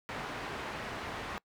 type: low-pass noise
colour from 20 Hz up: white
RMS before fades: -40 dBFS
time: 0.09-1.38 s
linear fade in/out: 0 ms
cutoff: 1700 Hz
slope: 12 dB/octave
effects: noise-tail reverb RT60 0.1 s tail -24 dB re dry